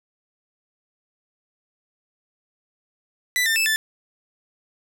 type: tone with pitch steps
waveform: sawtooth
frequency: 1985 / 1798 / 2629 / 1758 Hz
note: B6 / A6 / E7 / A6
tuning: +8 / +37 / -5 / -2 cents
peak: -15 dBFS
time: 3.36-3.76 s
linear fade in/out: 0 ms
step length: 100 ms
effects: none